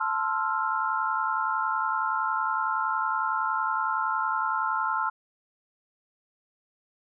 sine chord, F major seventh, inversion first, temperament equal with one note detuned, 880 / 1046.5 / 1326.1 / 1396.9 Hz, A5 / C6 / E6 / F6, 0 / 0 / +10 / 0 cents, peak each -30 dBFS, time 0-5.1 s, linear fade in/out 10 ms, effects none

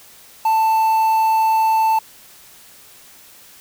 triangle tone with quantisation, 885 Hz, A5, 10 cents sharp, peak -11 dBFS, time 0.45-1.99 s, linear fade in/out 5 ms, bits 6, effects white hiss -45 dBFS RMS until 3.6 s

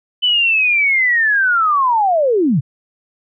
sine linear sweep, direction down, 3020 to 113.5 Hz, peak -11 dBFS, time 0.22-2.61 s, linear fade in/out 20 ms, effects none

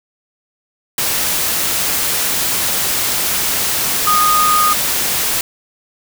sine tone in noise, 1235 Hz, D#6, 13 cents flat, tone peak -11 dBFS, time 4.07-4.73 s, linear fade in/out 2 ms, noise white, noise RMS -17 dBFS, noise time 0.98-5.41 s, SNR +3 dB, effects none

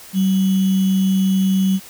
sine tone with sample-and-hold, 190.7 Hz, G3, 47 cents flat, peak -13 dBFS, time 0.13-1.8 s, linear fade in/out 50 ms, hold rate 3150 Hz, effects white hiss -40 dBFS RMS until 1.89 s

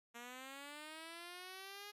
5% pulse linear sweep, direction up, 233.1 to 415.3 Hz, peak -38 dBFS, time 0.14-1.92 s, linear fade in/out 20 ms, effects resampled to 32000 Hz

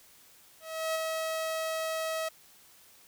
sawtooth tone with ADSR envelope, 642 Hz, E5, 46 cents flat, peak -24 dBFS, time 0.6-2.29 s, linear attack 350 ms, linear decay 17 ms, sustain -3 dB, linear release 10 ms, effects white hiss -58 dBFS RMS until 3.07 s

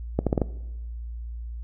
accelerating click train, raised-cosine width 2 ms, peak -8 dBFS, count 5, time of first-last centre 0.19-0.417 s, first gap 77 ms, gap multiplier 0.8, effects noise-tail reverb RT60 1.0 s tail -19 dB re dry + added 58 Hz sine -32 dBFS peak until 1.63 s

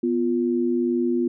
sine tone pair together, 246.9 / 349.2 Hz, B3 / F4, 0 / 0 cents, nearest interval tritone, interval 600 cents, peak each -22 / -22 dBFS, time 0.03-1.28 s, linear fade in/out 5 ms, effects none

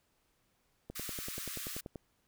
click train, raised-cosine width 2 ms, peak -29 dBFS, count 12, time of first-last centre 0.9-1.958 s, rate 10.4 Hz
white high-pass noise, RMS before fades -42 dBFS, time 0.95-1.81 s, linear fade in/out 10 ms, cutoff 1100 Hz, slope 96 dB/octave
effects pink hiss -75 dBFS RMS until 2.27 s

